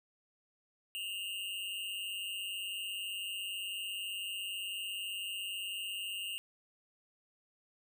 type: tone with amplitude modulation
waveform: square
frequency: 2823 Hz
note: F7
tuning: 18 cents sharp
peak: -35 dBFS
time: 0.95-6.38 s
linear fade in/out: 0 ms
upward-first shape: sine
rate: 196 Hz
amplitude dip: 70%
effects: none